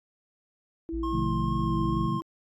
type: tone with tremolo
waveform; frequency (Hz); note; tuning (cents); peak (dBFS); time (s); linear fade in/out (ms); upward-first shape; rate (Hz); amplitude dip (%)
sine; 329.6; E4; 0; -29; 0.89-2.22; 0; sine; 1.3; 55
type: tone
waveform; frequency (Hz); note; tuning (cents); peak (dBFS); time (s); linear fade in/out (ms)
triangle; 57.1; A#1; -35; -30; 0.92-2.08; 20
type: tone with vibrato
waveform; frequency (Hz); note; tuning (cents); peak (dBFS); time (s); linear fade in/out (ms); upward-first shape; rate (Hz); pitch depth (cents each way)
triangle; 1068; C6; +35; -30; 1.03-2.21; 5; sine; 2.3; 15
type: chord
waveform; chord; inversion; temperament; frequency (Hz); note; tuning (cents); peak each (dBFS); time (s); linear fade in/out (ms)
sine; B half-diminished seventh; none; equal with one note detuned; 123.47 / 147.85 / 174.61 / 220; B2 / D3 / F3 / A3; 0 / +12 / 0 / 0; -32; 1.11-2.21; 50
effects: AAC 64 kbps